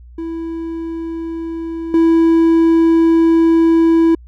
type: tone with level steps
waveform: triangle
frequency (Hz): 329.3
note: E4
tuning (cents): -2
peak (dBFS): -19 / -6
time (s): 0.18-4.15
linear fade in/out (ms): 5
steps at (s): 1.94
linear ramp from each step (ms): 2
effects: added 60 Hz sine -36 dBFS peak until 4.27 s